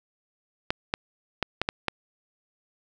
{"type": "clicks", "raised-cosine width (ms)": 0.3, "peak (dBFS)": -8, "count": 6, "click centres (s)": [0.705, 0.939, 1.427, 1.616, 1.689, 1.883], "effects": []}